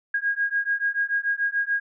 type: beating tone pair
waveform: sine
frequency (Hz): 1631 / 1637.9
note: G#6 / G#6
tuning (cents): -32 / -24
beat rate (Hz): 6.9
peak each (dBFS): -25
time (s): 0.14-1.8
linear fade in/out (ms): 5
effects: none